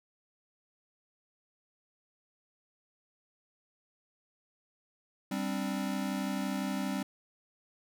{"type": "chord", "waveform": "square", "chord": "G suspended fourth", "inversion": "none", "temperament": "equal", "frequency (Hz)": [196, 261.6, 293.7], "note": ["G3", "C4", "D4"], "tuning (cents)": [0, 0, 0], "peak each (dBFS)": [-35, -37, -40], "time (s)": [5.31, 7.03], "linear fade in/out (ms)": 5, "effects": []}